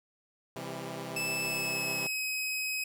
10% pulse chord, C major, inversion none, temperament equal with one note detuned, 130.81 / 164.81 / 199.54 Hz, C3 / E3 / G3, 0 / 0 / +31 cents, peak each -33 / -33 / -35 dBFS, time 0.56-2.07 s, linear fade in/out 2 ms
sawtooth tone with pitch glide, 2625 to 2537 Hz, E7 to D#7, -8 to +33 cents, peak -28 dBFS, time 1.16-2.84 s, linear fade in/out 5 ms, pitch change -59 cents, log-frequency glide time 1.43-2.24 s
effects none

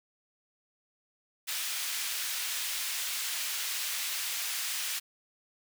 pink high-pass noise, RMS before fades -34 dBFS, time 1.47-5 s, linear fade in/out 20 ms, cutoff 2300 Hz, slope 12 dB/octave, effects none

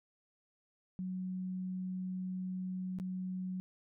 sine tone with dropouts, 185 Hz, F#3, in tune, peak -36 dBFS, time 0.99-3.6 s, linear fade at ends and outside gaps 0 ms, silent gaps 2.987-2.999 s, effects none

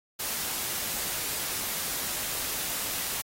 white noise, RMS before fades -32 dBFS, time 0.19-3.22 s, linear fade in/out 10 ms, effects AAC 48 kbps

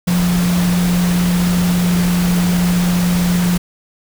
sine tone in noise, 176.9 Hz, F3, 23 cents sharp, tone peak -12 dBFS, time 0.07-3.58 s, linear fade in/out 10 ms, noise pink, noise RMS -23 dBFS, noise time 0.07-3.58 s, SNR +8 dB, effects none

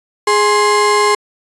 35% pulse tone pair together, 415.6 / 1054.5 Hz, G#4 / C6, +1 / +13 cents, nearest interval octave + major third, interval 1612 cents, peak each -11 dBFS, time 0.27-1.15 s, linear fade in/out 5 ms, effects resampled to 24000 Hz

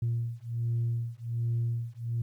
sine beating tone pair, 116.54 / 117.84 Hz, A#2 / A#2, 0 / +19 cents, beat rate 1.3 Hz, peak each -30 dBFS, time 0.02-2.22 s, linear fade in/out 5 ms, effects tanh soft clip ceiling -23 dBFS + 11-bit

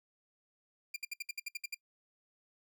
sawtooth tone bursts, 2392 Hz, D7, 31 cents sharp, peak -33 dBFS, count 10, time 0.94-1.746 s, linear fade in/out 5 ms, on 23 ms, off 64 ms, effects noise-tail reverb RT60 0.1 s tail -22 dB re dry

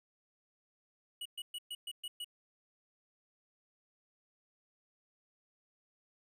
square tone bursts, 2919 Hz, F#7, 24 cents flat, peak -40 dBFS, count 7, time 1.21-2.245 s, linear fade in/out 5 ms, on 45 ms, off 120 ms, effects 13-bit

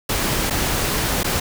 pink noise with dropouts, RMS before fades -21 dBFS, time 0.09-1.4 s, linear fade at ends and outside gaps 5 ms, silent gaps 0.5-0.506 / 1.233-1.243 s, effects none

